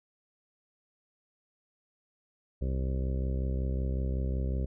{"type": "harmonic tone", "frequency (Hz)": 65.4, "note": "C2", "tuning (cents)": 0, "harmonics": [1, 2, 3, 4, 5, 6, 7, 8, 9], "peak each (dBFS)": [-29, -36, -40, -44, -48, -44, -50, -46, -51], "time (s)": [2.61, 4.66], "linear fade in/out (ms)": 10, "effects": []}